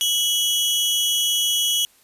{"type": "tone pair together", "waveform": "sawtooth", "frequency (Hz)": [2960, 3306], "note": ["F#7", "G#7"], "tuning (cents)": [0, -9], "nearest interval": "major second", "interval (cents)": 191, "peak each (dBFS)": [-18, -18], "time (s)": [0.01, 1.85], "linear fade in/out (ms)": 0, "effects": ["white hiss -56 dBFS RMS until 2.03 s", "resampled to 32000 Hz"]}